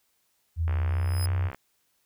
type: tone with pitch glide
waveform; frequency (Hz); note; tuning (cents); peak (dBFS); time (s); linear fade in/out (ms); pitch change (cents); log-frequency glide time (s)
sine; 82.41 to 90.39; E2 to F#2; 0 to -40; -23; 0.56-1.51; 50; +160; 0.78-1.27
type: click train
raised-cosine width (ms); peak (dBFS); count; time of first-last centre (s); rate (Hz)
0.5; -23; 58; 0.68-1.546; 65.8
type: tone with exponential growth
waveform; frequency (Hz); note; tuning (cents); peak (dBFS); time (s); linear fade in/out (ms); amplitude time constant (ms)
15% pulse; 5050; D#8; +25; -26; 0.88-1.26; 5; 82
effects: white hiss -71 dBFS RMS until 2.05 s